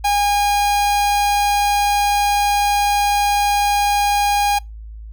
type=tone; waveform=45% pulse; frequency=816 Hz; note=G#5; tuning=31 cents flat; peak=-14 dBFS; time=0.04-4.59 s; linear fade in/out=10 ms; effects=noise-tail reverb RT60 0.2 s tail -26 dB re dry + added 54 Hz sine -31 dBFS peak until 5.12 s